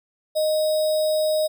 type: tone with sample-and-hold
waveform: sine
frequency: 620 Hz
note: D#5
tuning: 6 cents flat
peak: -18 dBFS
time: 0.35-1.48 s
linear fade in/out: 20 ms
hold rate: 4410 Hz
effects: none